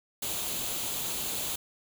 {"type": "noise with comb filter", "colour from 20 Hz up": "white", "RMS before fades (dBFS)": -33, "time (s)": [0.22, 1.56], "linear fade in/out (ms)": 5, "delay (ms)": 0.28, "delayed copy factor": 0.5, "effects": []}